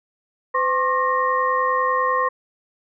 sine tone cluster, 509 / 1069 / 1159 / 1859 Hz, C5 / C6 / D6 / A#6, -48 / +37 / -23 / -5 cents, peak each -24 / -19 / -28 / -26 dBFS, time 0.54-2.29 s, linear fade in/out 10 ms, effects none

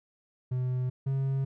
triangle tone pair in turn, 126.7 / 135.17 Hz, B2 / C#3, +45 / -43 cents, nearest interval minor second, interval 112 cents, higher second, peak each -25 / -24 dBFS, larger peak second, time 0.51-0.9 / 1.06-1.45 s, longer neither, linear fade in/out 10 ms, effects none

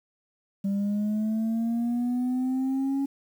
sine linear sweep, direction up, 196 to 277.1 Hz, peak -21 dBFS, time 0.64-3.06 s, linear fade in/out 10 ms, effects tanh soft clip ceiling -23 dBFS + 9-bit

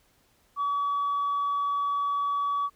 sine tone, 1139 Hz, C#6, 47 cents sharp, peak -23 dBFS, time 0.56-2.7 s, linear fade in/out 50 ms, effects tanh soft clip ceiling -22 dBFS + pink hiss -65 dBFS RMS until 2.75 s

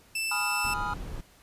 sawtooth tone, 2652 Hz, E7, 10 cents sharp, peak -25 dBFS, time 0.15-0.74 s, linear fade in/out 5 ms
triangle chord, F half-diminished seventh, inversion first, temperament equal, 830.6 / 987.8 / 1244.5 / 1396.9 Hz, Ab5 / Cb6 / Eb6 / F6, 0 / 0 / 0 / 0 cents, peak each -33 dBFS, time 0.31-0.94 s, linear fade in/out 5 ms
brown noise, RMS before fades -37 dBFS, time 0.64-1.21 s, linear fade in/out 5 ms
effects pink hiss -58 dBFS RMS until 1.42 s + resampled to 32000 Hz

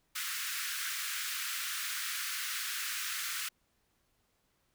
pink high-pass noise, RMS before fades -37 dBFS, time 0.15-3.49 s, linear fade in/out 10 ms, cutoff 1300 Hz, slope 48 dB/octave, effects pink hiss -75 dBFS RMS until 4.74 s

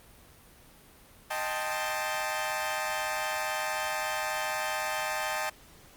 20% pulse chord, A half-diminished seventh, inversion second, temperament equal, 622.3 / 784 / 880 / 1046.5 Hz, Eb5 / G5 / A5 / C6, 0 / 0 / 0 / 0 cents, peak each -30 / -30 / -30 / -35 dBFS, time 1.3-5.5 s, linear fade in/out 10 ms, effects pink hiss -55 dBFS RMS until 5.96 s + Opus 32 kbps

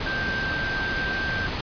sine tone in noise, 1568 Hz, G6, in tune, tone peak -26 dBFS, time 0.06-1.47 s, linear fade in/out 5 ms, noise pink, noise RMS -29 dBFS, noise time 0-1.61 s, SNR 0 dB, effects resampled to 11025 Hz

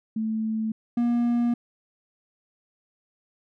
sine / triangle tone pair in turn, 219.9 / 238.3 Hz, A3 / A#3, -1 / +38 cents, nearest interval minor second, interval 139 cents, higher second, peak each -24 / -18 dBFS, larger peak second, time 0.16-0.72 / 0.97-1.54 s, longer second, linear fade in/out 5 ms, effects none

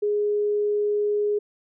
sine tone, 415.3 Hz, G#4, in tune, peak -20 dBFS, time 0.02-1.39 s, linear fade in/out 10 ms, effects none

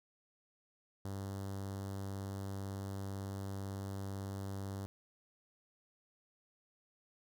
sawtooth tone with notch filter, 98 Hz, G2, in tune, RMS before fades -42 dBFS, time 1.05-4.86 s, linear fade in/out 0 ms, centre 2400 Hz, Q 0.82, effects none

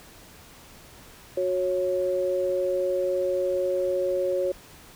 sine tone pair together, 366.2 / 549.9 Hz, F#4 / C#5, -18 / -14 cents, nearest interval perfect fifth, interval 704 cents, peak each -27 / -24 dBFS, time 1.37-4.52 s, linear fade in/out 5 ms, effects pink hiss -49 dBFS RMS until 4.95 s

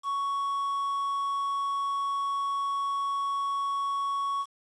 triangle tone with quantisation, 1114 Hz, C#6, 8 cents sharp, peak -25 dBFS, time 0.03-4.46 s, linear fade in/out 50 ms, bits 8, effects resampled to 22050 Hz

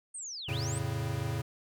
sine linear two-way sweep, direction down then up, 8870 to 2302 to 8870 Hz, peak -38 dBFS, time 0.14-0.79 s, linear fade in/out 10 ms, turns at 0.51 s
square chord, F augmented, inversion none, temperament equal with one note detuned, 87.31 / 111.54 / 138.59 Hz, F2 / A2 / C#3, 0 / +24 / 0 cents, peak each -40 / -35 / -36 dBFS, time 0.48-1.42 s, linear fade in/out 10 ms
effects none

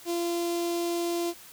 sawtooth tone with notch filter, 343.2 Hz, F4, 30 cents flat, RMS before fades -29 dBFS, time 0.05-1.34 s, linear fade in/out 50 ms, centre 1600 Hz, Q 0.67, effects white hiss -49 dBFS RMS until 1.52 s

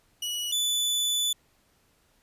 sawtooth tone pair in turn, 2928 / 3482 Hz, F#7 / A7, -19 / -19 cents, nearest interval minor third, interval 300 cents, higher second, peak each -26 / -21 dBFS, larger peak second, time 0.22-0.52 / 0.52-1.33 s, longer second, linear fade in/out 5 ms, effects pink hiss -66 dBFS RMS until 2.22 s + resampled to 32000 Hz

